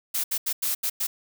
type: noise bursts at uneven times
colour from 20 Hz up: blue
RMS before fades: -26 dBFS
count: 6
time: 0.14-0.24 / 0.31-0.38 / 0.46-0.53 / 0.62-0.75 / 0.83-0.9 / 1-1.07 s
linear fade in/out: 10 ms
effects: none